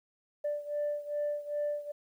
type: beating tone pair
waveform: sine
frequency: 587.3 / 589.8 Hz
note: D5 / D5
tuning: 0 / +7 cents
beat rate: 2.5 Hz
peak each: -32 / -35 dBFS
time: 0.44-1.92 s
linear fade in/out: 10 ms
effects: tanh soft clip ceiling -26 dBFS + 11-bit